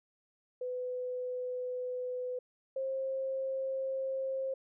sine tone pair in turn, 501 / 532 Hz, B4 / C5, +25 / +29 cents, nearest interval minor second, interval 104 cents, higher second, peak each -34 / -32 dBFS, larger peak second, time 0.61-2.39 / 2.76-4.54 s, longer neither, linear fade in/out 5 ms, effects none

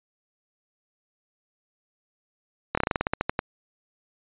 slowing click train, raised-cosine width 0.5 ms, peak -8 dBFS, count 13, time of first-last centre 2.75-3.391 s, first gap 25 ms, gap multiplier 1.13, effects resampled to 8000 Hz

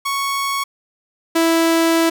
sawtooth tone pair in turn, 1108.7 / 329.6 Hz, C#6 / E4, 0 / 0 cents, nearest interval octave + major sixth, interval 2100 cents, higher first, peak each -15 / -9 dBFS, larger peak second, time 0.05-0.64 / 1.35-2.1 s, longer second, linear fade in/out 10 ms, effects none

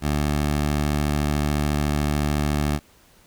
15% pulse tone, 73.8 Hz, D2, 9 cents sharp, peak -14 dBFS, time 0.01-2.8 s, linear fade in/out 50 ms, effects pink hiss -55 dBFS RMS until 3.26 s

